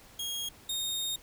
sawtooth tone pair in turn, 3269 / 3697 Hz, G#7 / A#7, -28 / -15 cents, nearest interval major second, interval 213 cents, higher second, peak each -30 / -28 dBFS, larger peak second, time 0.19-0.49 / 0.69-1.16 s, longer second, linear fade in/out 5 ms, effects pink hiss -55 dBFS RMS until 1.22 s

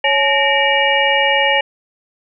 sine tone cluster, 554 / 855 / 1839 / 2317 / 2866 Hz, C#5 / A5 / A#6 / D7 / F7, -1 / -50 / -24 / -24 / +44 cents, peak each -18 dBFS, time 0.04-1.61 s, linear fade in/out 5 ms, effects none

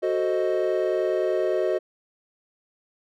triangle chord, F# diminished seventh, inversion none, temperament equal, 370 / 440 / 523.3 / 622.3 Hz, F#4 / A4 / C5 / Eb5, 0 / 0 / 0 / 0 cents, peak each -23 / -27 / -27 / -24 dBFS, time 0.02-1.79 s, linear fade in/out 20 ms, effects none

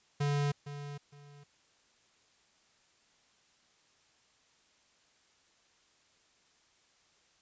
square tone with echo, 144 Hz, D3, 34 cents flat, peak -29 dBFS, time 0.2-0.52 s, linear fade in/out 10 ms, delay 460 ms, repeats 2, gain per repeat -12 dB, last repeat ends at 1.44 s, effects white hiss -68 dBFS RMS until 7.41 s + resampled to 16000 Hz

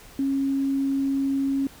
sine tone, 273.2 Hz, C#4, 25 cents flat, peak -21 dBFS, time 0.19-1.67 s, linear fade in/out 2 ms, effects pink hiss -48 dBFS RMS until 1.8 s

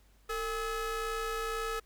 35% pulse ring-modulated tone, 420 Hz, G#4, 19 cents sharp, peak -28 dBFS, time 0.29-1.8 s, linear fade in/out 10 ms, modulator 871 Hz, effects added 50 Hz sine -61 dBFS peak until 1.85 s + pink hiss -68 dBFS RMS until 1.85 s

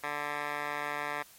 10% pulse tone with band-pass filter, 146.83 Hz, D3, in tune, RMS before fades -35 dBFS, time 0.03-1.23 s, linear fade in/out 10 ms, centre 1500 Hz, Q 4.1, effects white hiss -56 dBFS RMS until 1.38 s + MP3 64 kbps

